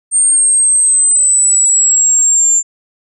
sine linear sweep, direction down, 8680 to 7260 Hz, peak -7 dBFS, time 0.11-2.63 s, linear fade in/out 50 ms, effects none

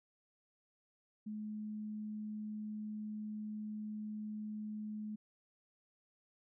sine tone, 212.9 Hz, G#3, 43 cents sharp, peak -40 dBFS, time 1.26-5.16 s, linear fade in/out 10 ms, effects none

